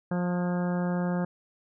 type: harmonic tone with a mistuned harmonic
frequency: 177.3 Hz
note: F3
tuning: 26 cents sharp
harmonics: 1 / 2 / 3 / 4 / 5 / 6 / 7 / 8 / 9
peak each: -26 / -37 / -35 / -40 / -41 / -47 / -45 / -46 / -44 dBFS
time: 0.11-1.25 s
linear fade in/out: 5 ms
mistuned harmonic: 9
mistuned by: +29 cents
effects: none